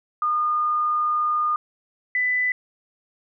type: tone pair in turn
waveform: sine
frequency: 1219 / 1995.9 Hz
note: D#6 / B6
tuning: -36 / +18 cents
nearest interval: major sixth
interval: 854 cents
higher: second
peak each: -19 dBFS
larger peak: neither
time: 0.22-1.56 / 2.15-2.52 s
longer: first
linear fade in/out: 2 ms
effects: none